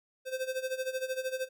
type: tone with tremolo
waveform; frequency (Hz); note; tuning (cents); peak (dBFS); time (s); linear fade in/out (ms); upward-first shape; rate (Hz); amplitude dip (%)
square; 519; C5; -14; -30; 0.25-1.49; 50; sine; 13; 80
effects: none